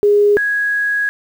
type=tone pair in turn; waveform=sine; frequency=411.9 / 1660 Hz; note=G#4 / G#6; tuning=-14 / -1 cents; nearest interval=2 octaves; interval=2413 cents; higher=second; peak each=-8 / -14 dBFS; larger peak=first; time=0.03-0.37 / 0.37-1.09 s; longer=second; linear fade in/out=0 ms; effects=7-bit